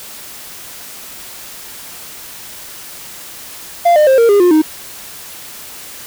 triangle tone with pitch steps, 691 / 605 / 529.8 / 463.9 / 406.2 / 355.6 / 311.4 Hz, F5 / D#5 / C5 / A#4 / G#4 / F4 / D#4, -19 / -49 / +22 / -8 / -38 / +31 / +2 cents, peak -4 dBFS, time 3.85-4.62 s, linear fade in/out 10 ms, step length 110 ms, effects white hiss -32 dBFS RMS until 6.06 s

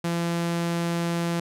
sawtooth tone, 170.1 Hz, F3, 45 cents flat, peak -20 dBFS, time 0.04-1.4 s, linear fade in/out 5 ms, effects low-pass 12000 Hz 12 dB/octave

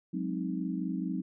sine chord, Ab dominant seventh, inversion third, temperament equal with one note detuned, 183.19 / 207.7 / 261.6 / 311.1 Hz, Gb3 / Ab3 / C4 / Eb4, -17 / 0 / 0 / 0 cents, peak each -34 / -39 / -36 / -37 dBFS, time 0.13-1.22 s, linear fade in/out 10 ms, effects none

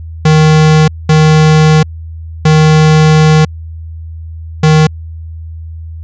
square tone bursts at uneven times, 155.6 Hz, D#3, in tune, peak -4 dBFS, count 4, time 0.25-0.88 / 1.09-1.83 / 2.45-3.45 / 4.63-4.87 s, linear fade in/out 5 ms, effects added 81 Hz sine -22 dBFS peak until 6.03 s + resampled to 16000 Hz

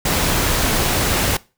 pink noise, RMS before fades -18 dBFS, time 0.05-1.37 s, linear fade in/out 5 ms, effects noise-tail reverb RT60 0.3 s tail -21 dB re dry

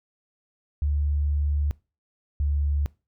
sine tone pair in turn, 72.9 / 72.23 Hz, D2 / D2, -12 / -28 cents, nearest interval unison, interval 16 cents, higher first, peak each -21 dBFS, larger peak neither, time 0.82-1.71 / 2.4-2.86 s, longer first, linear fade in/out 0 ms, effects noise-tail reverb RT60 0.3 s tail -22 dB re dry

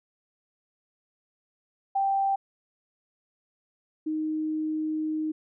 sine tone pair in turn, 784 / 311.1 Hz, G5 / D#4, 0 / 0 cents, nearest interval octave + major third, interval 1600 cents, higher first, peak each -22 / -26 dBFS, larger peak first, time 1.95-2.36 / 4.06-5.32 s, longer second, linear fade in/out 10 ms, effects none

